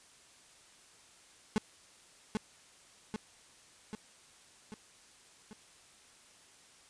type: tone with echo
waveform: 35% pulse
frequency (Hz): 214.5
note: A3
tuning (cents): -44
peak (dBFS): -25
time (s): 1.56-1.58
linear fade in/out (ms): 0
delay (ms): 790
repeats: 5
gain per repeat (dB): -4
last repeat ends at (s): 5.53
effects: white hiss -60 dBFS RMS until 6.89 s + resampled to 22050 Hz